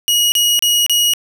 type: tone bursts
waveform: sawtooth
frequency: 2898 Hz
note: F#7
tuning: 37 cents flat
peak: -8 dBFS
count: 4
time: 0.08-1.136 s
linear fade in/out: 0 ms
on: 240 ms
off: 32 ms
effects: none